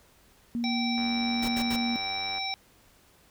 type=tone; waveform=sine; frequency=236.3 Hz; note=A#3; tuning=24 cents sharp; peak=-27 dBFS; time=0.55-1.96 s; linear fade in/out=0 ms
type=harmonic tone; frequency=774 Hz; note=G5; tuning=22 cents flat; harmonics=1 / 3 / 5 / 7; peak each=-35 / -35 / -35 / -35 dBFS; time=0.64-2.54 s; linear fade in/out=0 ms
type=click train; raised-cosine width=0.5 ms; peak=-28 dBFS; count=136; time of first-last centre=0.98-2.382 s; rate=96.3 Hz
type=noise bursts; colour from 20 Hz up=pink; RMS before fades=-35 dBFS; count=3; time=1.42-1.765 s; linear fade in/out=10 ms; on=65 ms; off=75 ms
effects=pink hiss -60 dBFS RMS until 3.3 s